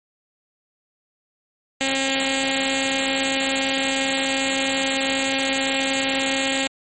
5% pulse tone with notch filter, 269.2 Hz, C4, 49 cents sharp, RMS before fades -22 dBFS, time 1.81-6.67 s, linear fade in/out 0 ms, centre 1200 Hz, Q 0.92, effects MP3 32 kbps

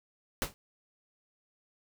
pink noise with exponential decay, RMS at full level -27 dBFS, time 0.42-0.54 s, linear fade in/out 0 ms, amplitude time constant 26 ms, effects none

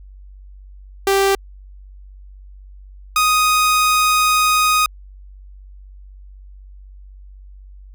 sawtooth tone pair in turn, 392 / 1247 Hz, G4 / D#6, 0 / +3 cents, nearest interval octave + minor sixth, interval 2003 cents, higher second, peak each -9 dBFS, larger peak neither, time 1.07-1.35 / 3.16-4.86 s, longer second, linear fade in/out 2 ms, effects added 48 Hz sine -37 dBFS peak until 7.94 s

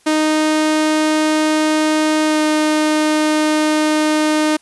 sawtooth tone with pitch glide, 309.5 to 307 Hz, D#4 to D#4, -9 to -23 cents, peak -9 dBFS, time 0.06-4.57 s, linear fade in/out 10 ms, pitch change -14 cents, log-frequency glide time 2.25-2.4 s, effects white hiss -53 dBFS RMS until 4.61 s + resampled to 24000 Hz

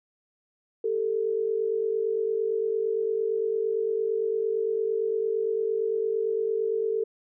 sine tone pair together, 398.3 / 447.1 Hz, G4 / A4, +28 / +28 cents, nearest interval major second, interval 200 cents, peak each -29 / -25 dBFS, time 0.84-7.04 s, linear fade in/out 5 ms, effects none

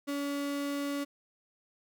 35% pulse tone, 283.8 Hz, C#4, 41 cents sharp, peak -30 dBFS, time 0.07-1.05 s, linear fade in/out 20 ms, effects none

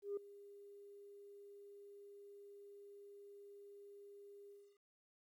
sine tone with ADSR envelope, 404.5 Hz, G#4, 46 cents flat, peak -36 dBFS, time 0.02-4.79 s, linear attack 150 ms, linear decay 4 ms, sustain -19 dB, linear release 300 ms, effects tanh soft clip ceiling -36 dBFS + 13-bit

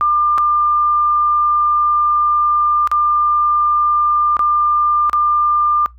sine tone with dropouts, 1197 Hz, D6, 33 cents sharp, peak -11 dBFS, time 0.01-5.86 s, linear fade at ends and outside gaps 0 ms, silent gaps 0.378-0.382 / 2.874-2.915 / 4.368-4.393 / 5.096-5.131 s, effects noise-tail reverb RT60 0.2 s tail -25 dB re dry + added 60 Hz sine -39 dBFS peak until 5.98 s

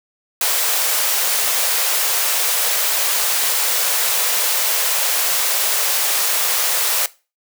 white high-pass noise, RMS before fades -18 dBFS, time 0.41-7.06 s, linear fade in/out 2 ms, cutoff 430 Hz, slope 48 dB/octave, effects noise-tail reverb RT60 0.3 s tail -19 dB re dry

